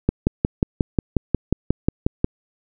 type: click train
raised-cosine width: 3 ms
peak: -3 dBFS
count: 13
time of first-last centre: 0.09-2.244 s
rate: 5.57 Hz
effects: none